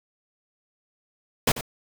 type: noise with echo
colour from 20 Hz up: pink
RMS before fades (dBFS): -20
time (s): 1.47-1.52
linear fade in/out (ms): 5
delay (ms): 91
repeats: 1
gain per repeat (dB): -13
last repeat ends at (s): 1.611
effects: none